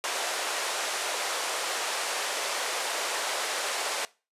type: band-pass noise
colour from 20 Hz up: pink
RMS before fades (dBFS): -31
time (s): 0.04-4.05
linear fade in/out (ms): 0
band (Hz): 490 to 10000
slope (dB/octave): 24
effects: noise-tail reverb RT60 0.3 s tail -21 dB re dry + resampled to 32000 Hz